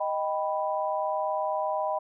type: chord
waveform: sine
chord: Eb augmented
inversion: none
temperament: equal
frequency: 622.3 / 784 / 987.8 Hz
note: Eb5 / G5 / B5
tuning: 0 / 0 / 0 cents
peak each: -29 / -31 / -31 dBFS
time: 0-1.99 s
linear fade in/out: 10 ms
effects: none